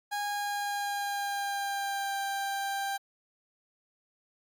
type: tone with pitch glide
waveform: 30% pulse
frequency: 821 to 790.3 Hz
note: G#5 to G5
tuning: -20 to +14 cents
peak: -28 dBFS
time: 0.11-2.98 s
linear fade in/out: 20 ms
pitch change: -66 cents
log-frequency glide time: 0.23-2.17 s
effects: AAC 64 kbps